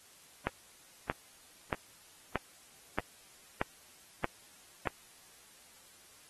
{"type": "click train", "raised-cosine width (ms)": 0.5, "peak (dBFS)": -15, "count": 8, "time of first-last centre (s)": [0.47, 4.873], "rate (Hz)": 1.59, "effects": ["white hiss -59 dBFS RMS until 6.29 s", "AAC 32 kbps"]}